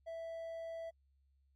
triangle tone, 659.3 Hz, E5, in tune, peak -40 dBFS, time 0.06-0.91 s, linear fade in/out 20 ms, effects added 68 Hz sine -70 dBFS peak until 1.55 s + AAC 48 kbps

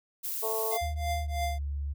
violet noise, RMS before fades -34 dBFS, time 0.23-0.78 s, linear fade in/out 20 ms
harmonic tone, 221.6 Hz, A3, 13 cents sharp, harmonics 2 / 3 / 4 / 5, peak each -32 / -36 / -38 / -40 dBFS, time 0.42-0.78 s, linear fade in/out 20 ms
square tone with tremolo, 696 Hz, F5, 6 cents flat, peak -29 dBFS, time 0.71-1.59 s, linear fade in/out 10 ms, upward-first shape triangle, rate 3.1 Hz, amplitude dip 100%
sine tone with pitch glide, 75.3 to 71.07 Hz, D2 to C#2, +44 to +44 cents, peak -30 dBFS, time 0.81-1.94 s, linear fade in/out 20 ms, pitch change -100 cents, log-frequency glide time 1.19-1.42 s
effects none

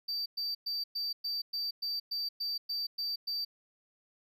triangle tone bursts, 4645 Hz, D8, 20 cents flat, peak -31 dBFS, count 12, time 0.08-3.45 s, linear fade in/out 10 ms, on 180 ms, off 110 ms, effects none

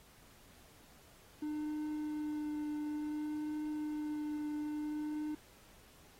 triangle tone with vibrato, 301.3 Hz, D4, 44 cents sharp, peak -34 dBFS, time 1.42-5.35 s, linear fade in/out 5 ms, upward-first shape triangle, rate 0.57 Hz, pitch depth 14 cents each way, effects pink hiss -62 dBFS RMS until 6.19 s + AAC 48 kbps

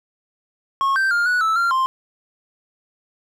triangle tone with pitch steps, 1091 / 1562 / 1407 / 1471 / 1313 / 1383 / 1049 Hz, C#6 / G6 / F6 / F#6 / E6 / F6 / C6, -28 / -7 / +12 / -11 / -7 / -17 / +4 cents, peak -14 dBFS, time 0.81-1.86 s, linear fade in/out 0 ms, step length 150 ms, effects none

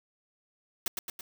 white noise with echo, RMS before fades -30 dBFS, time 0.86-0.88 s, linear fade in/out 2 ms, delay 110 ms, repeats 3, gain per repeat -4 dB, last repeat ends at 1.21 s, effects none

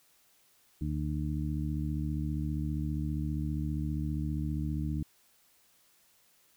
harmonic tone, 75 Hz, D2, 37 cents sharp, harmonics 1 / 2 / 3 / 4, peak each -34 / -34 / -39 / -38 dBFS, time 0.81-5.03 s, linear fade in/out 5 ms, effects white hiss -66 dBFS RMS until 6.56 s

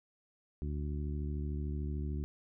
harmonic tone, 73.42 Hz, D2, in tune, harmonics 1 / 2 / 3 / 4 / 5, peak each -35 / -41 / -45 / -47 / -49 dBFS, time 0.62-2.24 s, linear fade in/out 0 ms, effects none

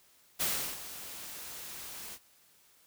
white noise with ADSR envelope, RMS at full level -30 dBFS, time 0.39-2.19 s, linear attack 22 ms, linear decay 360 ms, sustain -14 dB, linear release 58 ms, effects white hiss -64 dBFS RMS until 2.86 s

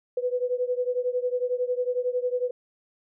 sine beating tone pair, 492.8 / 503.8 Hz, B4 / B4, -4 / +34 cents, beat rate 11 Hz, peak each -26 / -28 dBFS, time 0.17-2.51 s, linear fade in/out 5 ms, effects none

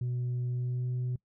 sine tone with pitch glide, 123.47 to 124.98 Hz, B2 to B2, 0 to +21 cents, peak -27 dBFS, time 0.01-1.16 s, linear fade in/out 5 ms, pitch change +21 cents, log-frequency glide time 0.49-0.87 s, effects noise-tail reverb RT60 0.1 s tail -23 dB re dry + tanh soft clip ceiling -28 dBFS

